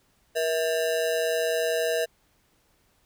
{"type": "ring-modulated tone", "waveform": "square", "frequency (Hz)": 563, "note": "C#5", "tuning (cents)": 27, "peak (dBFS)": -21, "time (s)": [0.35, 2.06], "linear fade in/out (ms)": 20, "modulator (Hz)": 85.3, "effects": ["pink hiss -66 dBFS RMS until 3.05 s"]}